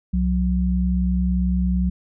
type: tone pair together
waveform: sine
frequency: 64.51 / 182.3 Hz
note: C2 / F#3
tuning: -24 / -25 cents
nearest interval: octave + tritone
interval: 1799 cents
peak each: -20 dBFS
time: 0.13-1.9 s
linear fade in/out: 10 ms
effects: none